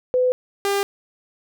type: tone pair in turn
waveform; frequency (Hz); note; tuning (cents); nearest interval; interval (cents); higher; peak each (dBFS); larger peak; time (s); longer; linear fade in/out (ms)
sine / sawtooth; 504 / 399.7; B4 / G4; +35 / +34; major third; 401; first; -15; neither; 0.14-0.32 / 0.65-0.83; neither; 0
effects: none